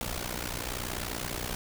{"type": "noise with amplitude modulation", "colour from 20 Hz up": "pink", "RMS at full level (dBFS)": -31, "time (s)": [0.01, 1.55], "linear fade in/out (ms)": 0, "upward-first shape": "sine", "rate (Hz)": 60.8, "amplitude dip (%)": 85, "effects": []}